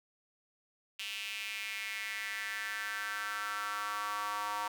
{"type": "tone with high-pass filter sweep", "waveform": "square", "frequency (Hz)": 103.6, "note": "G#2", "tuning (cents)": -4, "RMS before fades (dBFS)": -38, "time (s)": [0.99, 4.68], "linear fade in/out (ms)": 5, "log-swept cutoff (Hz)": [2800, 980], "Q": 4.2, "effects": []}